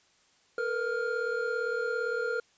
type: tone cluster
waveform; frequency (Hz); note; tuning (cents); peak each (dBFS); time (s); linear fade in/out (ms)
triangle; 451.3 / 488.9 / 1404; A4 / B4 / F6; +44 / -18 / +9; -31; 0.58-2.4; 2
effects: white hiss -65 dBFS RMS until 2.57 s + resampled to 16000 Hz